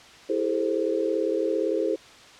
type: chord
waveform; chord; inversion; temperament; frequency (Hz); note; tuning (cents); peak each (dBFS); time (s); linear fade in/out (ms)
sine; A minor seventh; second; equal with one note detuned; 329.6 / 402.3 / 440 / 523.3; E4 / G4 / A4 / C5; 0 / +45 / 0 / 0; -28; 0.29-1.96; 10
effects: white hiss -48 dBFS RMS until 2.39 s + low-pass 5000 Hz 12 dB/octave